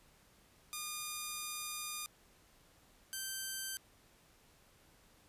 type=tone pair in turn; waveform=5% pulse; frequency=1214 / 1555.7 Hz; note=D#6 / G6; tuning=-43 / -14 cents; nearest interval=major third; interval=429 cents; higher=second; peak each=-28 dBFS; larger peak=neither; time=0.73-2.06 / 3.13-3.77 s; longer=first; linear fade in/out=0 ms; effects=pink hiss -66 dBFS RMS until 5.28 s + resampled to 32000 Hz